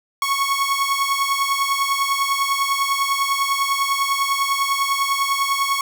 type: beating tone pair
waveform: sawtooth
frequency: 1100 / 1110 Hz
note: C#6 / C#6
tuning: -14 / +2 cents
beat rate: 10 Hz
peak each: -17 / -18 dBFS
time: 0.22-5.81 s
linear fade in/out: 2 ms
effects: none